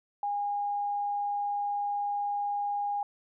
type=tone; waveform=sine; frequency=816 Hz; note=G#5; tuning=31 cents flat; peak=-28 dBFS; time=0.23-3.03 s; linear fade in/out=2 ms; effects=none